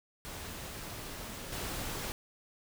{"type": "noise with level steps", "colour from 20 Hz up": "pink", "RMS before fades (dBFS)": [-43, -38], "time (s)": [0.25, 2.12], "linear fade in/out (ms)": 0, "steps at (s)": 1.52, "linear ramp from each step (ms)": 10, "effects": []}